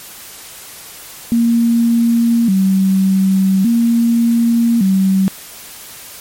sine tone with vibrato, 211.2 Hz, G#3, 29 cents sharp, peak -9 dBFS, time 1.32-5.28 s, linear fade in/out 0 ms, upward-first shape square, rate 0.43 Hz, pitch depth 170 cents each way, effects white hiss -34 dBFS RMS until 6.2 s + MP3 64 kbps

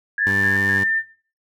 sine tone with pitch glide, 1760 to 1793.9 Hz, A6 to A6, 0 to +33 cents, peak -17 dBFS, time 0.18-1.03 s, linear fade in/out 50 ms, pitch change +33 cents, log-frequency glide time 0.31-0.55 s
sine tone with tremolo, 1659 Hz, G#6, 2 cents flat, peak -21 dBFS, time 0.18-0.78 s, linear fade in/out 2 ms, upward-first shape square, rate 3.9 Hz, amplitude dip 80%
15% pulse tone, 98 Hz, G2, in tune, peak -18 dBFS, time 0.26-0.84 s, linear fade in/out 10 ms
effects noise-tail reverb RT60 0.4 s tail -17 dB re dry

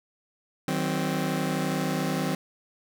sawtooth chord, C diminished, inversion first, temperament just, 156.98 / 188.37 / 261.6 Hz, Eb3 / Gb3 / C4, +16 / +31 / 0 cents, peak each -26 dBFS, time 0.68-2.35 s, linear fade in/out 2 ms, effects none

